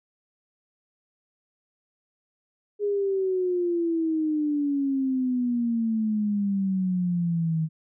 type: exponential sweep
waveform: sine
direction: down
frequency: 415.3 to 157.1 Hz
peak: -22 dBFS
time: 2.79-7.69 s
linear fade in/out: 50 ms
effects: none